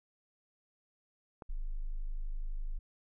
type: click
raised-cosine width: 1 ms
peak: -31 dBFS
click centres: 1.422 s
type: tone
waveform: sine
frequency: 25.96 Hz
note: G#0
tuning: in tune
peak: -33 dBFS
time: 1.49-2.79 s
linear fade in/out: 10 ms
effects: none